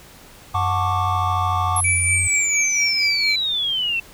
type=chord; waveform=triangle; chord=D major seventh; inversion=first; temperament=just; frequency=734.2 / 881 / 1101.2 / 1174.7 Hz; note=F#5 / A5 / C#6 / D6; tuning=-14 / +2 / -12 / 0 cents; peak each=-23 / -25 / -23 / -21 dBFS; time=0.54-1.81 s; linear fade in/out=10 ms
type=tone with pitch glide; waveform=sine; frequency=93.4 to 90.22 Hz; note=F#2 to F#2; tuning=+17 to -43 cents; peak=-23 dBFS; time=0.54-2.28 s; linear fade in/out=10 ms; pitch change=-60 cents; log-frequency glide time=1.02-1.82 s
type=exponential sweep; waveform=sine; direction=down; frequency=11175 to 2654 Hz; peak=-19 dBFS; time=1.76-4 s; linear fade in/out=5 ms
type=tone with tremolo; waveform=triangle; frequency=2314 Hz; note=D7; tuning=26 cents flat; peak=-15 dBFS; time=1.84-3.36 s; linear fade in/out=5 ms; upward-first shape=triangle; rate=4.3 Hz; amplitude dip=60%
effects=pink hiss -45 dBFS RMS until 4.13 s